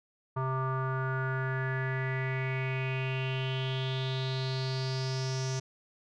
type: tone with low-pass filter sweep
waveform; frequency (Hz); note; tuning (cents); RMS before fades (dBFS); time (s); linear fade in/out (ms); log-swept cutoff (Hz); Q
square; 131.3; C3; +6; -32; 0.36-5.6; 10; 1100 to 6000; 6.1
effects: none